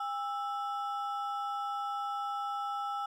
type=ring-modulated tone; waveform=triangle; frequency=1064 Hz; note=C6; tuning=29 cents sharp; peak=-28 dBFS; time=0-3.06 s; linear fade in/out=5 ms; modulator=256 Hz; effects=none